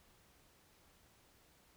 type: silence
effects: pink hiss -68 dBFS RMS until 1.76 s